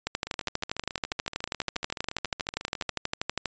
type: two click trains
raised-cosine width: 0.2 ms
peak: -10 / -18 dBFS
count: 43 / 38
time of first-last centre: 0.07-3.457 / 0.27-2.894 s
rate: 12.4 / 14.1 Hz
effects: resampled to 16000 Hz